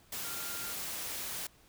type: tone in noise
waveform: sine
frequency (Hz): 1396.9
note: F6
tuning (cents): 0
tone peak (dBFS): -47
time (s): 0.24-0.73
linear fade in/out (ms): 5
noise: white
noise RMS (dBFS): -39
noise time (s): 0.12-1.47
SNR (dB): -11
effects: pink hiss -63 dBFS RMS until 1.68 s